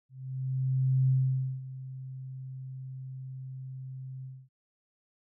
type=tone with ADSR envelope; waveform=sine; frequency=131.1 Hz; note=C3; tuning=4 cents sharp; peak=-21 dBFS; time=0.09-4.49 s; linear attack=1000 ms; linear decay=520 ms; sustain=-17 dB; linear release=250 ms; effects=none